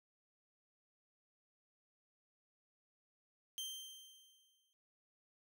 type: tone with exponential decay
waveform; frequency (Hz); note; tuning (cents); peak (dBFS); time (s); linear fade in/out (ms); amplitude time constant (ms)
sawtooth; 3142; G7; +3; -37; 3.58-4.73; 0; 250
effects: none